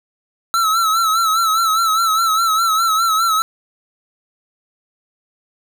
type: tone with vibrato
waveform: square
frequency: 1318.5 Hz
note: E6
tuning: in tune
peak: -14 dBFS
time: 0.54-3.42 s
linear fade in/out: 0 ms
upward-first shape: sine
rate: 4.9 Hz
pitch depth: 64 cents each way
effects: none